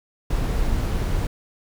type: noise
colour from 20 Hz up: brown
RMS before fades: -22 dBFS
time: 0.3-1.27 s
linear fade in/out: 5 ms
effects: none